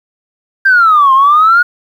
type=exponential two-way sweep; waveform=sine; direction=down then up; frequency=1600 to 1046.5 to 1456 Hz; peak=-3 dBFS; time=0.65-1.63 s; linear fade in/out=10 ms; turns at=1.13 s; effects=tanh soft clip ceiling 0 dBFS + 7-bit